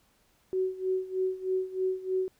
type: tone with tremolo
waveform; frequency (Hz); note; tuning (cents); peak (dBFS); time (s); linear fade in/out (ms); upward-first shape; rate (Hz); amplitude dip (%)
sine; 374.6; F#4; +21; -24; 0.53-2.28; 0; sine; 3.2; 85
effects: pink hiss -67 dBFS RMS until 2.39 s